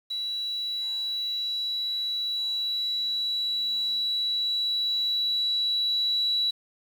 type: tone with level ramp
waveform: sine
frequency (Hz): 3925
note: B7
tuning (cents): -11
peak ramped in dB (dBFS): -28 to -22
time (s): 0.1-6.51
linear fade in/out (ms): 10
effects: 8-bit